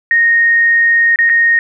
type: tone with dropouts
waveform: sine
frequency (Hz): 1858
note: A#6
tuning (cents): -6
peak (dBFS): -7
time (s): 0.11-1.59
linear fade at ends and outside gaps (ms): 1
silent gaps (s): 1.159-1.188 / 1.293-1.297
effects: none